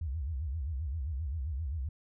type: tone with vibrato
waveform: sine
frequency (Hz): 72.9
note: D2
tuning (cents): -12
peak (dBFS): -32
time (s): 0.01-1.89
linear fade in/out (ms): 5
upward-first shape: sine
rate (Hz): 7.6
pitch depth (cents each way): 260
effects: none